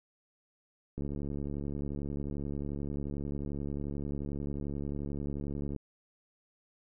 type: click train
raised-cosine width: 3 ms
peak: -25 dBFS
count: 342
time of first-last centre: 0.98-5.763 s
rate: 71.3 Hz
effects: none